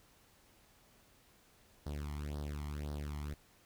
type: tone with flanger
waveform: sawtooth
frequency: 73.42 Hz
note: D2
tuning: in tune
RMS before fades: -41 dBFS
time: 1.86-3.34 s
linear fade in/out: 5 ms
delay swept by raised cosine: 0.2 to 0.97 ms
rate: 1.9 Hz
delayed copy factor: +0.9
effects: pink hiss -66 dBFS RMS until 3.65 s